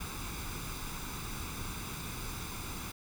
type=noise with comb filter; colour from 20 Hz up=pink; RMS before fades=-40 dBFS; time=0-2.92 s; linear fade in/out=10 ms; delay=0.82 ms; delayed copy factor=+0.65; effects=none